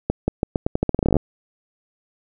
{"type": "accelerating click train", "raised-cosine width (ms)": 2, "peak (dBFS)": -5, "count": 18, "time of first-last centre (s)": [0.1, 1.167], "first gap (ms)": 180, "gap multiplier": 0.84, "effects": []}